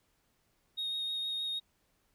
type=tone with vibrato; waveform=sine; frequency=3729 Hz; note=A#7; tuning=in tune; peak=-31 dBFS; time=0.77-1.6 s; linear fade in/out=20 ms; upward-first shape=sine; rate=6.4 Hz; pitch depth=12 cents each way; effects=tanh soft clip ceiling -31 dBFS + pink hiss -74 dBFS RMS until 2.14 s